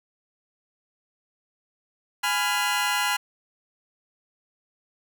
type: chord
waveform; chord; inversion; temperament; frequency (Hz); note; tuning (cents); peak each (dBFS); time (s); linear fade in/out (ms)
20% pulse; F diminished; first; equal with one note detuned; 830.6 / 999.8 / 1396.9; Ab5 / Cb6 / F6; 0 / +21 / 0; -22; 2.23-3.17; 10
effects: none